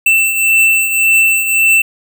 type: beating tone pair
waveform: square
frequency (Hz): 2669 / 2670.8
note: E7 / E7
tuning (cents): +21 / +22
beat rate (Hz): 1.8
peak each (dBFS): -17 / -10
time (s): 0.06-1.82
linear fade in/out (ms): 5
effects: none